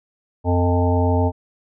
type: harmonic tone with a mistuned harmonic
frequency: 88.9 Hz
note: F2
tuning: 31 cents sharp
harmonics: 1 / 3 / 5 / 7 / 9 / 10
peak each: -17 / -22 / -24 / -25 / -27 / -27 dBFS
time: 0.44-1.32 s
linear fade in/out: 50 ms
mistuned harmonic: 3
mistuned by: -47 cents
effects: none